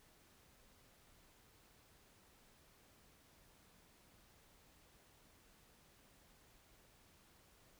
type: silence
effects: pink hiss -68 dBFS RMS until 7.79 s